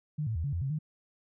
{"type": "tone with pitch steps", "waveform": "sine", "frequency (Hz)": [150.8, 111.1, 80.4, 141.7, 86.3, 135.3, 153.5], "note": ["D3", "A2", "E2", "C#3", "F2", "C#3", "D#3"], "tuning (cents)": [46, 17, -43, 38, -20, -42, -23], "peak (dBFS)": -29, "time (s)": [0.18, 0.789], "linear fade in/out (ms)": 10, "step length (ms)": 87, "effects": []}